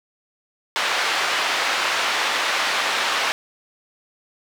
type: band-pass noise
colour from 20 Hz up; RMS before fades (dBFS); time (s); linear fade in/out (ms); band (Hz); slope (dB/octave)
pink; -22; 0.76-3.32; 0; 930 to 4000; 12
effects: none